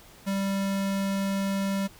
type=tone; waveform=square; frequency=196 Hz; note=G3; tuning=in tune; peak=-26 dBFS; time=0.26-1.88 s; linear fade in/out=20 ms; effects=pink hiss -52 dBFS RMS until 1.99 s